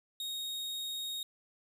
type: tone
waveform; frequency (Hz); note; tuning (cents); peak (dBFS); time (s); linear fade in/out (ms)
40% pulse; 3738; A#7; +4; -35; 0.2-1.23; 2
effects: none